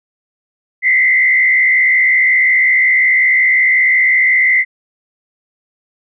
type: tone with frequency modulation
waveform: sine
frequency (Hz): 2049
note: C7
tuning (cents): -37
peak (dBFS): -8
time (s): 0.82-4.65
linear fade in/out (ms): 50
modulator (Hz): 65.5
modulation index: 1.2
effects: none